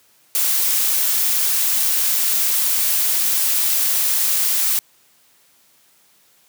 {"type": "noise", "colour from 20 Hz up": "blue", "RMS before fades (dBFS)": -18, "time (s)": [0.35, 4.79], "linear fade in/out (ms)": 0, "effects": ["white hiss -56 dBFS RMS until 6.48 s", "high-pass 100 Hz 12 dB/octave"]}